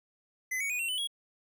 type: tone with pitch steps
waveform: square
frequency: 2030 / 2239 / 2471 / 2725 / 3007 / 3317 Hz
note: B6 / C#7 / D#7 / F7 / F#7 / G#7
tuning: +47 / +17 / -13 / -43 / +27 / -3 cents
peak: -31 dBFS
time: 0.51-1.074 s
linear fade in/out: 10 ms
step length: 94 ms
effects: none